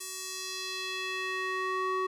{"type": "tone with band-pass filter sweep", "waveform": "square", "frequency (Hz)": 375, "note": "F#4", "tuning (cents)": 23, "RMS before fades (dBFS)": -34, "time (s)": [0, 2.07], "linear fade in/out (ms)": 10, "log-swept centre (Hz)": [8700, 960], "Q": 1.4, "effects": []}